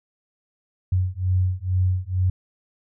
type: beating tone pair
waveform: sine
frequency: 91.1 / 93.3 Hz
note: F#2 / F#2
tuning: -26 / +15 cents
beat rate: 2.2 Hz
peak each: -22 dBFS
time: 0.92-2.3 s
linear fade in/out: 5 ms
effects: none